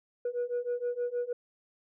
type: beating tone pair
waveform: sine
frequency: 482.1 / 488.5 Hz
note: B4 / B4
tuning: -42 / -19 cents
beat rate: 6.4 Hz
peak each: -32 / -31 dBFS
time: 0.25-1.33 s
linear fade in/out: 5 ms
effects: tanh soft clip ceiling -26 dBFS